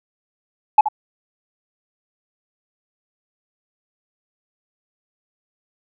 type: tone with echo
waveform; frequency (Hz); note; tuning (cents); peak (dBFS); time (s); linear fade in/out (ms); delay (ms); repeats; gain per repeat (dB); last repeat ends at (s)
sine; 851; G#5; +42; -3; 0.78-0.81; 5; 76; 1; -13; 0.886
effects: tanh soft clip ceiling -3 dBFS